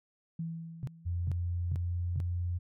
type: tone with exponential decay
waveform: sine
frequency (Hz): 164.81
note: E3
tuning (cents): 0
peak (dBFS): -32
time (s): 0.39-1.64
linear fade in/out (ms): 5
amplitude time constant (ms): 270
type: tone bursts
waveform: sine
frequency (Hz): 131.1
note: C3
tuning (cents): +4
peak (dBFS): -32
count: 4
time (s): 0.83-2.202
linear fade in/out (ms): 0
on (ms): 43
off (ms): 400
type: tone with pitch glide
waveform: sine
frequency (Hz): 87.31 to 87.87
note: F2 to F2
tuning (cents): 0 to +11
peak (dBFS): -30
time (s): 1.05-2.59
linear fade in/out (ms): 20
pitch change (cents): +11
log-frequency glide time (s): 1.76-2.19
effects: none